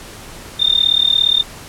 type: tone with amplitude modulation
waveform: sine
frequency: 3627 Hz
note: A#7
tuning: 48 cents flat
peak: -7 dBFS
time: 0.59-1.43 s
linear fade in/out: 20 ms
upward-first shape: sine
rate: 37.2 Hz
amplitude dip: 95%
effects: pink hiss -35 dBFS RMS until 1.68 s + low-pass 12000 Hz 12 dB/octave